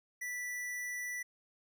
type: tone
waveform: square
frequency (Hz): 1969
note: B6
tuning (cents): -6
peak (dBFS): -38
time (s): 0.21-1.23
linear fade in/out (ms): 10
effects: none